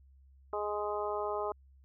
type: harmonic tone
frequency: 208.2 Hz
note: G#3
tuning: 5 cents sharp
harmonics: 2 / 3 / 4 / 5 / 6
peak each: -36 / -38 / -39 / -40 / -41 dBFS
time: 0.53-1.52 s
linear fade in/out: 2 ms
effects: added 67 Hz sine -57 dBFS peak until 1.84 s